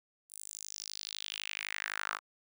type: tone with high-pass filter sweep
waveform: sawtooth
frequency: 51.91 Hz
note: G#1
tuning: in tune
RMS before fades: -41 dBFS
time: 0.29-2.2 s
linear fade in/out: 50 ms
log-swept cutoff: 9600 to 1200 Hz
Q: 3.4
effects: none